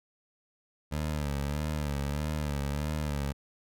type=tone with vibrato; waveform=20% pulse; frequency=73.42 Hz; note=D2; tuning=in tune; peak=-25 dBFS; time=0.91-3.33 s; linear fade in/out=20 ms; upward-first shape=sine; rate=1.6 Hz; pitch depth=81 cents each way; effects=none